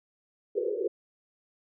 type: band-pass noise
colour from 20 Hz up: white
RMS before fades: -30 dBFS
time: 0.55-0.88 s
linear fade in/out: 5 ms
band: 360 to 500 Hz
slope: 96 dB/octave
effects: none